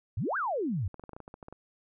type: exponential two-way sweep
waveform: sine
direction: up then down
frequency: 82.41 to 1661.2 to 82.41 Hz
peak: -28 dBFS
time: 0.17-0.88 s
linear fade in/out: 5 ms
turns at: 0.37 s
type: clicks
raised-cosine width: 1 ms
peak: -30 dBFS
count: 12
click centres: 0.943 / 0.996 / 1.038 / 1.093 / 1.133 / 1.165 / 1.203 / 1.279 / 1.341 / 1.428 / 1.484 / 1.526 s
effects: none